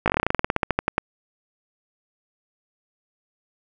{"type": "slowing click train", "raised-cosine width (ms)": 0.5, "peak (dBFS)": -4, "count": 20, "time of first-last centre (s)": [0.06, 0.981], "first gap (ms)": 18, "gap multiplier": 1.1, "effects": []}